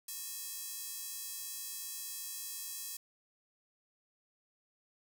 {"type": "tone with high-pass filter", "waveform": "square", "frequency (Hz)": 365.7, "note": "F#4", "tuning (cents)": -20, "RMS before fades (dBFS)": -43, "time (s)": [0.08, 2.97], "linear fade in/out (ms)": 5, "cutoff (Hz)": 7600, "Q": 0.79, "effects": ["10-bit"]}